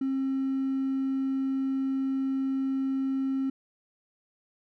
triangle tone with hard clipping, 267.8 Hz, C4, 40 cents sharp, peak -26 dBFS, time 0.01-3.5 s, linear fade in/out 5 ms, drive 4 dB, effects none

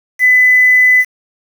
sine tone with quantisation, 2005 Hz, B6, 26 cents sharp, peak -5 dBFS, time 0.19-1.05 s, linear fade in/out 50 ms, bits 5, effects none

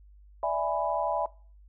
sine chord, E dominant seventh, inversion third, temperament equal with one note detuned, 587.3 / 659.3 / 830.6 / 991.8 Hz, D5 / E5 / G#5 / B5, 0 / 0 / 0 / +7 cents, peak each -32 / -29 / -31 / -32 dBFS, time 0.43-1.26 s, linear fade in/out 2 ms, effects noise-tail reverb RT60 0.4 s tail -21 dB re dry + added 50 Hz sine -51 dBFS peak until 1.68 s

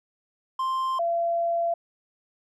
triangle / sine tone pair in turn, 1050 / 680.2 Hz, C6 / F5, +6 / -46 cents, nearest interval minor sixth, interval 752 cents, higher first, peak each -22 dBFS, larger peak neither, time 0.59-0.99 / 0.99-1.74 s, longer second, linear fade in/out 5 ms, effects none

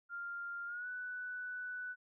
sine tone with pitch glide, 1396.9 to 1488.5 Hz, F6 to F#6, 0 to +10 cents, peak -40 dBFS, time 0.09-1.96 s, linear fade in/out 50 ms, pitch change +110 cents, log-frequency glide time 0.66-0.88 s, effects none

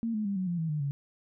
sine tone with pitch steps, 229 / 213.7 / 199.36 / 186.01 / 173.55 / 161.93 / 151.08 / 140.97 Hz, A#3 / G#3 / G3 / F#3 / F3 / E3 / D3 / C#3, -31 / +50 / +29 / +9 / -11 / -31 / +49 / +29 cents, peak -28 dBFS, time 0.03-0.91 s, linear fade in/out 0 ms, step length 110 ms, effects none

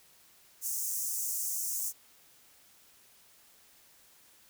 pink high-pass noise, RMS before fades -34 dBFS, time 0.61-1.93 s, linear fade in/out 50 ms, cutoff 6100 Hz, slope 48 dB/octave, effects white hiss -61 dBFS RMS until 4.49 s

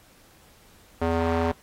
square tone with band-pass filter, 83 Hz, E2, 12 cents sharp, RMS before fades -24 dBFS, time 1.01-1.52 s, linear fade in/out 10 ms, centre 600 Hz, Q 0.8, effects pink hiss -56 dBFS RMS until 1.62 s + AAC 48 kbps

